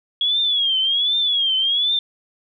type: tone with vibrato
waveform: sine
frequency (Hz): 3322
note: G#7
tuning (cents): 0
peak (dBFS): -16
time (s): 0.21-1.99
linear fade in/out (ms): 2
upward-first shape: triangle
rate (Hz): 1.3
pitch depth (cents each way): 150
effects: none